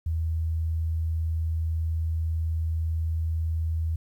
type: tone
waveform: sine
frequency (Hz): 80.9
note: E2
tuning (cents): -32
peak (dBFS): -24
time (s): 0.06-3.96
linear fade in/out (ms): 5
effects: 10-bit